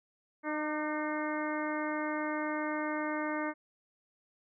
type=harmonic tone with a mistuned harmonic; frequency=304.6 Hz; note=D#4; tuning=37 cents flat; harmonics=1 / 2 / 3 / 4 / 5 / 6 / 7; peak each=-35 / -38 / -40 / -41 / -42 / -43 / -43 dBFS; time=0.43-3.54 s; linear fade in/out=50 ms; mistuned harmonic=4; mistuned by=-25 cents; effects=none